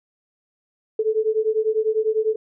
sine beating tone pair, 431.8 / 441.8 Hz, A4 / A4, -33 / +7 cents, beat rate 10 Hz, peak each -21 dBFS, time 0.99-2.36 s, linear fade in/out 5 ms, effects none

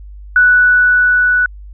sine tone with level ramp, 1480 Hz, F#6, in tune, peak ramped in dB -5 to -9 dBFS, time 0.36-1.46 s, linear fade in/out 2 ms, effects added 50 Hz sine -30 dBFS peak until 1.73 s

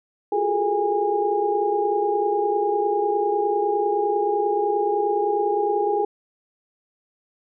sine tone cluster, 350.2 / 367.1 / 413.4 / 443.3 / 817 Hz, F4 / F#4 / G#4 / A4 / G#5, +5 / -14 / -8 / +13 / -29 cents, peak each -30 / -31 / -22 / -29 / -23 dBFS, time 0.32-6.05 s, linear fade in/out 5 ms, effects none

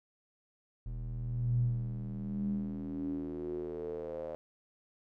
square tone with band-pass filter sweep, 40.03 Hz, D#1, 50 cents sharp, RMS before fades -36 dBFS, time 0.86-4.35 s, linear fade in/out 0 ms, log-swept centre 81 to 570 Hz, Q 7.9, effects none

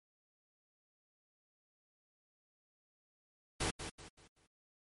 pink noise with echo, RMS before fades -35 dBFS, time 3.6-3.71 s, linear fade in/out 10 ms, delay 190 ms, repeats 4, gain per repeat -9 dB, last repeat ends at 4.47 s, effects MP3 48 kbps

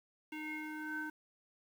square tone with low-pass filter sweep, 307.4 Hz, D#4, 21 cents flat, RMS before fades -42 dBFS, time 0.32-1.1 s, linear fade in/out 5 ms, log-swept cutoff 2500 to 1400 Hz, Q 9.2, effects 10-bit

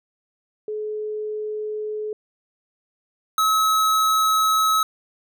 sine / square tone pair in turn, 426.5 / 1286.6 Hz, G#4 / E6, +46 / -42 cents, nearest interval octave + perfect fifth, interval 1912 cents, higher second, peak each -25 / -17 dBFS, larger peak second, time 0.68-2.13 / 3.38-4.83 s, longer neither, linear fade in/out 2 ms, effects none

